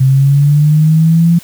sine linear sweep, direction up, 131 to 171.4 Hz, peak -5 dBFS, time 0-1.39 s, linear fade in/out 10 ms, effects white hiss -37 dBFS RMS until 1.43 s

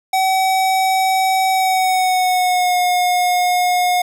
square tone with pitch glide, 759 to 720.1 Hz, F#5 to F#5, +44 to -47 cents, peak -14 dBFS, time 0.13-4.02 s, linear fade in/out 5 ms, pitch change -91 cents, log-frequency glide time 1.51-2.78 s, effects none

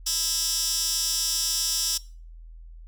15% pulse tone with high-pass filter, 327.7 Hz, E4, 10 cents flat, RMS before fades -26 dBFS, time 0.06-1.98 s, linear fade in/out 10 ms, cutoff 5600 Hz, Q 2.3, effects noise-tail reverb RT60 0.4 s tail -21 dB re dry + added 41 Hz sine -41 dBFS peak until 2.87 s

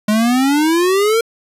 square exponential sweep, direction up, 207.7 to 466.2 Hz, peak -12 dBFS, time 0.08-1.21 s, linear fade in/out 5 ms, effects resampled to 32000 Hz

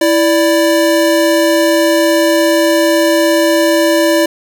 square tone pair together, 330 / 586.5 Hz, E4 / D5, +2 / -2 cents, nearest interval minor seventh, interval 996 cents, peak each -12 dBFS, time 0.01-4.26 s, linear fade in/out 5 ms, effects none

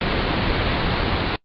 pink low-pass noise, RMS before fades -21 dBFS, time 0.01-1.36 s, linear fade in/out 2 ms, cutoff 4500 Hz, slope 96 dB/octave, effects noise-tail reverb RT60 0.1 s tail -25 dB re dry + Opus 24 kbps

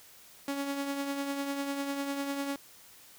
sawtooth tone with tremolo, 279.4 Hz, C#4, 14 cents sharp, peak -26 dBFS, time 0.48-2.56 s, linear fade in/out 2 ms, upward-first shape triangle, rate 10 Hz, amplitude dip 50%, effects white hiss -55 dBFS RMS until 3.18 s

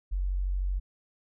sine tone, 46.48 Hz, F#1, 9 cents sharp, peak -26 dBFS, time 0.11-0.8 s, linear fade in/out 20 ms, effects none

